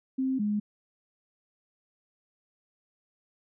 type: tone pair in turn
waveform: sine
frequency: 263 / 208.4 Hz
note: C4 / G#3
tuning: +9 / +6 cents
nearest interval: major third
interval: 403 cents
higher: first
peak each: -25 dBFS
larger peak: neither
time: 0.18-0.39 / 0.39-0.6 s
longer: neither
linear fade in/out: 10 ms
effects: none